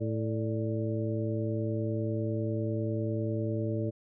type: harmonic tone with a mistuned harmonic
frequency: 110 Hz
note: A2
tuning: in tune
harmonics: 1 / 2 / 3 / 4 / 5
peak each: -31 / -37 / -35 / -38 / -38 dBFS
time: 0-3.91 s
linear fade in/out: 20 ms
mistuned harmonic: 5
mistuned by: +93 cents
effects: none